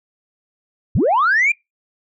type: linear sweep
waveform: sine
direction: up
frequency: 60.8 to 2434 Hz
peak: -11 dBFS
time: 0.95-1.52 s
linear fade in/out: 5 ms
effects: noise-tail reverb RT60 0.2 s tail -26 dB re dry + tanh soft clip ceiling -9 dBFS